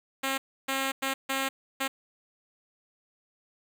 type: tone bursts at uneven times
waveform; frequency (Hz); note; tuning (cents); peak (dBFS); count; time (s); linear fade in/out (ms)
5% pulse; 268.9; C4; +47; -16; 5; 0.23-0.38 / 0.68-0.92 / 1.02-1.14 / 1.29-1.49 / 1.8-1.88; 10
effects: none